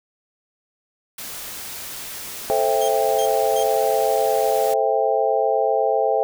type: noise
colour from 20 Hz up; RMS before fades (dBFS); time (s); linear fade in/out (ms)
white; -33; 1.18-4.74; 5
type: chord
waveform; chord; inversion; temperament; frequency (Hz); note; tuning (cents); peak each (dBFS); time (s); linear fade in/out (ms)
sine; A minor seventh; none; just; 440 / 528 / 660 / 792; A4 / C5 / E5 / G5; 0 / +16 / +2 / +18; -22; 2.5-6.23; 0
type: tone bursts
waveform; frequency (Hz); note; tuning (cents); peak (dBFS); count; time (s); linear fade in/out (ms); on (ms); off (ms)
20% pulse; 3200; G7; +35; -24; 3; 2.81-3.632; 5; 74; 300
effects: none